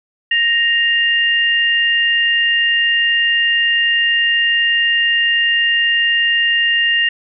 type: tone pair together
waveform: sine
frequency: 1864.7 / 2804 Hz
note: A#6 / F7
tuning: 0 / +6 cents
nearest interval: perfect fifth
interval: 706 cents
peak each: -14 / -15 dBFS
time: 0.31-7.09 s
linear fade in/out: 5 ms
effects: none